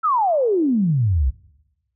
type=exponential sweep; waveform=sine; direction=down; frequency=1356 to 58.8 Hz; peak=-15 dBFS; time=0.03-1.31 s; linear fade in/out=20 ms; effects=noise-tail reverb RT60 1.0 s tail -22 dB re dry